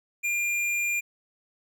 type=tone with hard clipping; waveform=triangle; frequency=2400 Hz; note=D7; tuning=37 cents sharp; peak=-26 dBFS; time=0.23-1.01 s; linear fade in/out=20 ms; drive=15 dB; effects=none